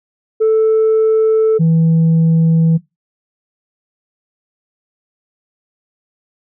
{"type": "tone pair in turn", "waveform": "sine", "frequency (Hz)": [440, 163.3], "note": ["A4", "E3"], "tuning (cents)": [0, -16], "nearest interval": "octave + perfect fourth", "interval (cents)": 1716, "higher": "first", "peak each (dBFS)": -6, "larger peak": "neither", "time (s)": [[0.4, 1.59], [1.59, 2.78]], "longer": "neither", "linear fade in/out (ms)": 20, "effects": ["noise-tail reverb RT60 0.2 s tail -20 dB re dry", "tanh soft clip ceiling -7 dBFS"]}